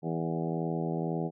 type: harmonic tone with a mistuned harmonic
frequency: 82 Hz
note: E2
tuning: 9 cents flat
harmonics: 2 / 3 / 4 / 5 / 6 / 7 / 8 / 9 / 10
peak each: -32 / -38 / -37 / -37 / -41 / -44 / -44 / -41 / -47 dBFS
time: 0.02-1.31 s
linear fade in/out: 50 ms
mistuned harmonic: 7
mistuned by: +30 cents
effects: none